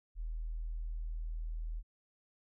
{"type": "tone", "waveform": "sine", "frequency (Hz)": 40.19, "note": "E1", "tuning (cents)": -43, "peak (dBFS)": -36, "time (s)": [0.15, 1.83], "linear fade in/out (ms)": 50, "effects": []}